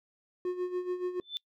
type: tone with tremolo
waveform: triangle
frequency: 361.3 Hz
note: F#4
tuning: 41 cents flat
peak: -26 dBFS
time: 0.45-1.2 s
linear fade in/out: 2 ms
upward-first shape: sine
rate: 7 Hz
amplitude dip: 70%
type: tone with exponential growth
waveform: sine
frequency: 3527 Hz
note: A7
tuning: 3 cents sharp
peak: -28 dBFS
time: 1.21-1.37 s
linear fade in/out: 0 ms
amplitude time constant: 34 ms
effects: noise-tail reverb RT60 0.1 s tail -24 dB re dry